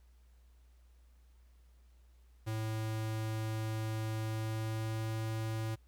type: tone with pitch glide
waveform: square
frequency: 110 to 110.89 Hz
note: A2 to A2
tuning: 0 to +14 cents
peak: -35 dBFS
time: 2.46-5.76 s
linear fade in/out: 20 ms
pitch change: +14 cents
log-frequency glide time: 4.21-5.11 s
effects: added 60 Hz sine -59 dBFS peak until 5.87 s + pink hiss -75 dBFS RMS until 5.87 s